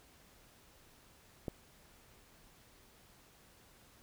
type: click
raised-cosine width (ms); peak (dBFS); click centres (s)
2; -24; 1.482
effects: pink hiss -63 dBFS RMS until 4.02 s

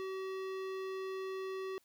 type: tone with hard clipping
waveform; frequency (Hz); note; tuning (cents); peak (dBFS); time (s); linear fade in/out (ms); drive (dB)
sine; 380.8; F#4; +50; -40; 0-1.78; 0; 17
effects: white hiss -72 dBFS RMS until 1.84 s

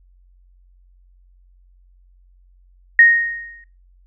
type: tone with exponential decay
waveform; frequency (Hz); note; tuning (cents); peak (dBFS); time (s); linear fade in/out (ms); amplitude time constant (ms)
sine; 1863; A#6; -2; -4; 2.99-3.64; 2; 140
effects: noise-tail reverb RT60 0.3 s tail -21 dB re dry + added 45 Hz sine -49 dBFS peak until 4.06 s

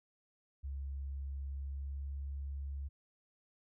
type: tone with pitch glide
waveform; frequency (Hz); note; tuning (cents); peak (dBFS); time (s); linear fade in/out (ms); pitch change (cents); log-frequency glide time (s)
sine; 68.8 to 69.56; C#2 to C#2; -12 to +7; -38; 0.63-2.89; 20; +19; 1.54-2.06
effects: none

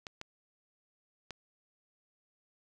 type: clicks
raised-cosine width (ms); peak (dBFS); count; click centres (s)
0.2; -24; 3; 0.068 / 0.214 / 1.307
effects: none

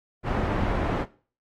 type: low-pass noise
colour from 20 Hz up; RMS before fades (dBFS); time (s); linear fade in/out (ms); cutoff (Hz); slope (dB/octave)
pink; -26; 0.23-1.06; 50; 1300; 12
effects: noise-tail reverb RT60 0.4 s tail -18 dB re dry + AAC 48 kbps

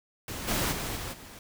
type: noise with level steps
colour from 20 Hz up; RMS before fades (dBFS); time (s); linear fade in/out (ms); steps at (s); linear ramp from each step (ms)
pink; -37 / -28 / -34 / -37 / -47; 0.28-1.39; 2; 0.47 / 0.71 / 0.95 / 1.12; 20
effects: none

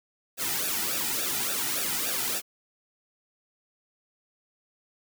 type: noise with flanger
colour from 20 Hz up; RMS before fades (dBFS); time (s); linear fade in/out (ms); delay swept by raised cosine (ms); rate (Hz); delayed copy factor
white; -29; 0.37-2.42; 50; 0.95 to 1.86; 3.5; -0.8
effects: none

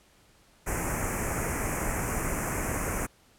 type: band-stop noise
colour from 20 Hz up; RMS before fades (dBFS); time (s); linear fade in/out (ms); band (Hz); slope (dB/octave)
pink; -30; 0.66-3.07; 20; 2400 to 6300; 48
effects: pink hiss -61 dBFS RMS until 3.38 s + low-pass 12000 Hz 12 dB/octave

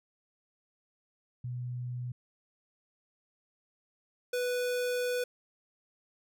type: tone pair in turn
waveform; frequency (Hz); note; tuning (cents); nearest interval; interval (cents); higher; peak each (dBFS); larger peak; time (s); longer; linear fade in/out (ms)
sine / square; 123.47 / 493.9; B2 / B4; 0 / 0; 2 octaves; 2400; second; -34 / -30; second; 1.44-2.12 / 4.33-5.24; second; 5
effects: none

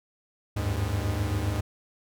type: tone cluster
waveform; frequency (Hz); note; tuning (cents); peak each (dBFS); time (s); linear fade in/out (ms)
45% pulse; 77 / 95.4 / 103; D#2 / G2 / G#2; -17 / -47 / -14; -31 / -33 / -28; 0.56-1.61; 10
effects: none

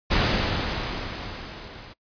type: noise with level ramp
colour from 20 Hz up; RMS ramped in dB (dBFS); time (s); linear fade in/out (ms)
pink; -20 to -43; 0.1-1.94; 20
effects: noise-tail reverb RT60 0.1 s tail -22 dB re dry + resampled to 11025 Hz

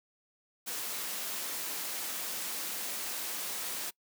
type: noise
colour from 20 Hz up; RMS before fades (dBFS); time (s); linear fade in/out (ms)
white; -37; 0.66-3.91; 20
effects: noise-tail reverb RT60 0.1 s tail -24 dB re dry + high-pass 200 Hz 12 dB/octave

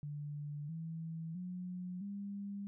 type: tone with pitch steps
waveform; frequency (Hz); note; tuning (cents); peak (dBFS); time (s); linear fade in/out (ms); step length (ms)
sine; 146.83 / 162.92 / 180.77 / 200.6; D3 / E3 / F#3 / G3; 0 / -20 / -40 / +40; -40; 0.03-2.67; 0; 660
effects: none

